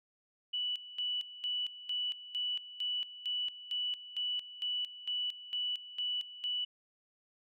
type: tone with tremolo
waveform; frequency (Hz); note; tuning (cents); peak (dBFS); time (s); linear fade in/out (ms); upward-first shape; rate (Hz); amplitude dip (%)
sine; 2960; F#7; 0; -32; 0.53-6.65; 10; square; 2.2; 80
effects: none